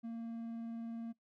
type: tone with vibrato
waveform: triangle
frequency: 229.9 Hz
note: A#3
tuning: 24 cents flat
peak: -38 dBFS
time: 0.03-1.13 s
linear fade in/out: 20 ms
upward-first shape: sine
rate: 20 Hz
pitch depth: 16 cents each way
effects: noise-tail reverb RT60 0.1 s tail -20 dB re dry